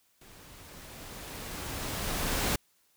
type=noise with level ramp; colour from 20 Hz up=pink; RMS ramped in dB=-54 to -28 dBFS; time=0.21-2.56 s; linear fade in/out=5 ms; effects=white hiss -69 dBFS RMS until 2.96 s